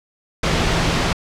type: tone in noise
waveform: sine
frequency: 166.9 Hz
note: E3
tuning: 22 cents sharp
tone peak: -26 dBFS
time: 0.43-1.13 s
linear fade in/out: 5 ms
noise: pink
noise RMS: -18 dBFS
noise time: 0.43-1.13 s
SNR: -11 dB
effects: low-pass 5000 Hz 12 dB/octave